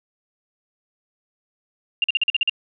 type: tone bursts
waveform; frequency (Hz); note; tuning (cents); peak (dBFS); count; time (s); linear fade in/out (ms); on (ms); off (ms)
sine; 2794; F7; 0; -15; 8; 2.02-2.496; 2; 21; 44
effects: none